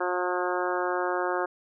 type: harmonic tone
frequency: 179.8 Hz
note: F#3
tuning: 49 cents flat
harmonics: 2 / 3 / 4 / 5 / 6 / 7 / 8 / 9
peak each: -30 / -32 / -33 / -34 / -35 / -35 / -36 / -37 dBFS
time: 0-1.46 s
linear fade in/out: 10 ms
effects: none